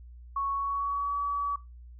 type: tone with pitch glide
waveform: sine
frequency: 1108.7 to 1141.2 Hz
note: C#6 to C#6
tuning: 0 to +50 cents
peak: -27 dBFS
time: 0.36-1.56 s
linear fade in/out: 5 ms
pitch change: +50 cents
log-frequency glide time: 0.51-1.17 s
effects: noise-tail reverb RT60 0.2 s tail -17 dB re dry + added 60 Hz sine -45 dBFS peak until 1.99 s

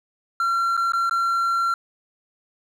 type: tone with dropouts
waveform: triangle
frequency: 1366 Hz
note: F6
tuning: 39 cents flat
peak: -17 dBFS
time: 0.4-1.74 s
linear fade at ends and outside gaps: 2 ms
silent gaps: 0.768-0.775 / 0.921-0.934 / 1.096-1.11 s
effects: none

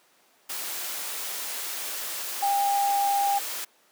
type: tone in noise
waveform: sine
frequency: 801 Hz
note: G5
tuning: 37 cents sharp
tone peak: -21 dBFS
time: 2.42-3.39 s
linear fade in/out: 10 ms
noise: white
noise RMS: -33 dBFS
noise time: 0.49-3.65 s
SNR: +9 dB
effects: pink hiss -61 dBFS RMS until 3.91 s + high-pass 400 Hz 12 dB/octave

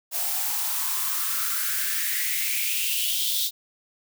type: noise with high-pass filter sweep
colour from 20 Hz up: blue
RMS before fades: -26 dBFS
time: 0.11-3.51 s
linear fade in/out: 50 ms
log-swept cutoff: 660 to 3800 Hz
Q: 5.2
effects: none

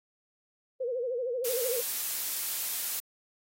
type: tone with vibrato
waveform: sine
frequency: 493.9 Hz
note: B4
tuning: in tune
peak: -29 dBFS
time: 0.8-1.81 s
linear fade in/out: 10 ms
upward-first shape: sine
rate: 13 Hz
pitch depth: 110 cents each way
type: noise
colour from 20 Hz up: blue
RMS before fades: -32 dBFS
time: 1.44-3 s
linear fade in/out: 10 ms
effects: AAC 48 kbps

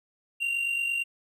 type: tone with amplitude modulation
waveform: triangle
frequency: 2767 Hz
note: F7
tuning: 17 cents flat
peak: -22 dBFS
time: 0.4-1.04 s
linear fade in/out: 20 ms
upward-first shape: sine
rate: 48.8 Hz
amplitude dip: 50%
effects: none

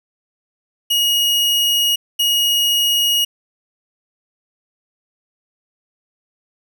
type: tone pair in turn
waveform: 40% pulse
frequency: 2883 / 2883 Hz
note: F#7 / F#7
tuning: -46 / -46 cents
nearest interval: unison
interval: 0 cents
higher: neither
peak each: -13 dBFS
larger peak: neither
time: 0.9-1.96 / 2.19-3.25 s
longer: neither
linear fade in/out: 10 ms
effects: none

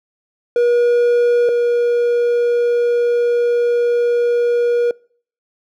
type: tone pair in turn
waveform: triangle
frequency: 480 / 478.2 Hz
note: B4 / A#4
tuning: -49 / +44 cents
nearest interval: unison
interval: 7 cents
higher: first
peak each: -9 / -11 dBFS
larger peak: first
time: 0.56-1.49 / 1.49-4.91 s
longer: second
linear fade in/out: 2 ms
effects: noise-tail reverb RT60 0.5 s tail -25 dB re dry

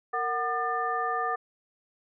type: tone cluster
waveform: sine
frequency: 462.2 / 741 / 1208 / 1776 Hz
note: A#4 / F#5 / D6 / A6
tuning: -15 / +2 / +48 / +16 cents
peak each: -35 / -31 / -29 / -35 dBFS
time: 0.13-1.36 s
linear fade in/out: 10 ms
effects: none

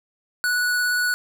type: tone with vibrato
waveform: square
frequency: 1473 Hz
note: F#6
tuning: 8 cents flat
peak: -20 dBFS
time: 0.44-1.14 s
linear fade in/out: 0 ms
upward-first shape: sine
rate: 17 Hz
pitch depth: 8 cents each way
effects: none

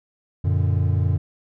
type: chord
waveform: triangle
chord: Gb augmented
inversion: none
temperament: equal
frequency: 92.5 / 116.54 / 146.83 Hz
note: Gb2 / Bb2 / D3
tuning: 0 / 0 / 0 cents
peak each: -17 / -22 / -23 dBFS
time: 0.44-1.18 s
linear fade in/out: 10 ms
effects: none

